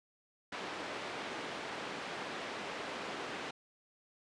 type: band-pass noise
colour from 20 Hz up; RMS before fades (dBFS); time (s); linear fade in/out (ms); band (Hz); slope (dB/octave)
pink; -42; 0.52-3.51; 5; 310 to 3300; 12
effects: resampled to 22050 Hz